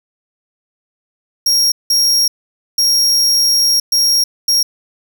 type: tone bursts at uneven times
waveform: 40% pulse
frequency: 5588 Hz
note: F8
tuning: in tune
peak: -9 dBFS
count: 5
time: 1.46-1.72 / 1.9-2.28 / 2.78-3.8 / 3.92-4.24 / 4.48-4.63 s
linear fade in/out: 5 ms
effects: none